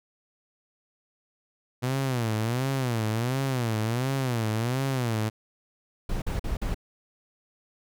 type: tone with vibrato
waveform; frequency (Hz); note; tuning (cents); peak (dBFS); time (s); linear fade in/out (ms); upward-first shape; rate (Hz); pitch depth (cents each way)
sawtooth; 121.5; B2; -28; -21; 1.82-5.3; 20; sine; 1.4; 200
type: noise bursts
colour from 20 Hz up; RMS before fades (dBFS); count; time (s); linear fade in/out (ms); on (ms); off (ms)
brown; -28; 4; 6.09-6.745; 5; 130; 45
effects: none